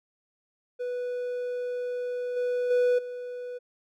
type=tone with level steps; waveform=triangle; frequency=493 Hz; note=B4; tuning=3 cents flat; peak=-27 / -23 / -18 / -32 dBFS; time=0.79-3.59 s; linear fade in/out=20 ms; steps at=2.36 / 2.7 / 2.98 s; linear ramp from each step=10 ms; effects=none